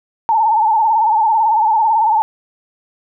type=tone with vibrato; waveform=sine; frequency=880 Hz; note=A5; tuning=in tune; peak=-10 dBFS; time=0.29-2.22 s; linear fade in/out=0 ms; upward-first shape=sine; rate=18 Hz; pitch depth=84 cents each way; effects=none